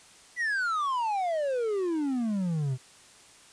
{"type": "exponential sweep", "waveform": "triangle", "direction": "down", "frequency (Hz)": [2000, 123.6], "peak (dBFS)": -24, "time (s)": [0.36, 2.78], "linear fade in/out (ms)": 50, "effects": ["white hiss -54 dBFS RMS until 3.52 s", "resampled to 22050 Hz"]}